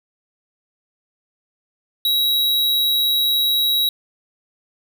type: tone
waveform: square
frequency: 3861 Hz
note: B7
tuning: 40 cents flat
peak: -16 dBFS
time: 2.05-3.89 s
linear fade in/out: 2 ms
effects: none